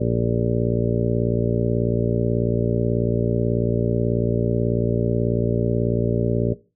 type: harmonic tone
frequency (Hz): 58.27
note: A#1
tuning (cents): 0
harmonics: 1 / 2 / 3 / 4 / 5 / 6 / 7 / 8 / 10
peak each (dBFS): -31 / -23 / -26 / -26 / -32 / -29 / -27 / -29 / -29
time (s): 0-6.54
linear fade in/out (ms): 10
effects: noise-tail reverb RT60 0.3 s tail -18 dB re dry